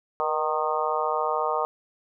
harmonic tone with a mistuned harmonic, 154 Hz, D#3, 17 cents flat, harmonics 3 / 4 / 5 / 6 / 7 / 8, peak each -30 / -30 / -30 / -30 / -30 / -30 dBFS, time 0.2-1.65 s, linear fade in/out 0 ms, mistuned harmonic 3, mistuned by +44 cents, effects none

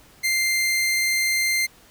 sawtooth tone, 2093 Hz, C7, in tune, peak -16 dBFS, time 0.23-1.67 s, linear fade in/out 20 ms, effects pink hiss -52 dBFS RMS until 1.9 s

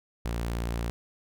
sawtooth tone, 58 Hz, A#1, 8 cents flat, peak -25 dBFS, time 0.25-0.9 s, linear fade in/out 0 ms, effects none

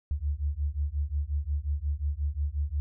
sine beating tone pair, 70.1 / 75.7 Hz, C#2 / D#2, +20 / -47 cents, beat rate 5.6 Hz, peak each -30 / -30 dBFS, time 0.11-2.8 s, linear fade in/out 0 ms, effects none

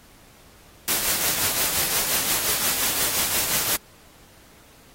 white noise with tremolo, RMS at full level -21 dBFS, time 0.88-3.76 s, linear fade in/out 0 ms, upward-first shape triangle, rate 5.7 Hz, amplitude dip 50%, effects pink hiss -52 dBFS RMS until 4.94 s + AAC 48 kbps

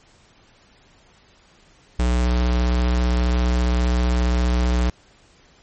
square tone with vibrato, 60.9 Hz, B1, 24 cents flat, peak -17 dBFS, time 1.99-4.9 s, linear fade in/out 5 ms, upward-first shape square, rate 15 Hz, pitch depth 9 cents each way, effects pink hiss -54 dBFS RMS until 5.62 s + MP3 32 kbps

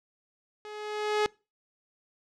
sawtooth tone with level ramp, 422.2 Hz, G#4, 29 cents sharp, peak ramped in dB -37 to -18 dBFS, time 0.65-1.26 s, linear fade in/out 0 ms, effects noise-tail reverb RT60 0.3 s tail -24 dB re dry + low-pass 5000 Hz 12 dB/octave

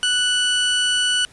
45% pulse tone pair together, 1481 / 2962 Hz, F#6 / F#7, +1 / +1 cents, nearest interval octave, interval 1200 cents, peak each -22 / -18 dBFS, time 0.03-1.25 s, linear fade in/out 0 ms, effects pink hiss -49 dBFS RMS until 1.32 s + resampled to 24000 Hz

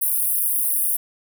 pink high-pass noise, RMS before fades -21 dBFS, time 0.01-0.97 s, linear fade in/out 10 ms, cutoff 9400 Hz, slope 96 dB/octave, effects none

